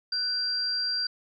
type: tone pair together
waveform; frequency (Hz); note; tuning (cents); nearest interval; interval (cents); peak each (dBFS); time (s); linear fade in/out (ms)
sine; 1494 / 4736; F#6 / D8; +16 / +14; octave + minor sixth; 1998; -36 / -26; 0.12-1.07; 5
effects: none